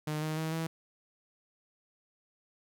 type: tone with pitch steps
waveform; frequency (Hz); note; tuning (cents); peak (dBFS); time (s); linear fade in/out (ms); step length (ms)
sawtooth; 152.6 / 155.9 / 159.26 / 162.7; D#3 / D#3 / D#3 / E3; -33 / +4 / +41 / -22; -28; 0.07-0.67; 5; 150
effects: none

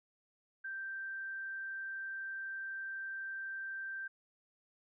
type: tone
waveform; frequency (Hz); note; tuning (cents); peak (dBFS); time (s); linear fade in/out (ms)
sine; 1568; G6; 0; -39; 0.64-4.08; 10
effects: none

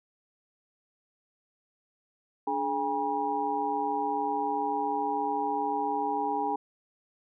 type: tone cluster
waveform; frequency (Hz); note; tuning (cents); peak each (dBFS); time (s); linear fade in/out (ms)
sine; 290.8 / 424.6 / 811 / 962; D4 / G#4 / G#5 / B5; -17 / +38 / -41 / -46; -35 / -35 / -29 / -33; 2.47-6.56; 5
effects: none

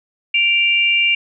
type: tone pair together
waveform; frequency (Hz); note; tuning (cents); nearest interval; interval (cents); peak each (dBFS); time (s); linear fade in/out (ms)
sine; 2349 / 2793; D7 / F7; 0 / -1; minor third; 299; -15; 0.34-1.15; 5
effects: none

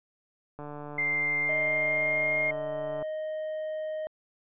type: click train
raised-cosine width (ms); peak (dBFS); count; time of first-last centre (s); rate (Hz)
1; -27; 359; 0.59-3.025; 147
type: tone with pitch glide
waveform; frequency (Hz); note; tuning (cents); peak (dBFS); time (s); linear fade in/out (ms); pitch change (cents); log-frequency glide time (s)
sine; 2096 to 2128; C7 to C7; +2 to +29; -25; 0.98-2.51; 5; +27; 1.2-2.36
type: tone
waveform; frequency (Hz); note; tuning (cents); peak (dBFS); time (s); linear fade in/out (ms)
triangle; 622.3; D#5; 0; -29; 1.49-4.07; 0
effects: resampled to 8000 Hz

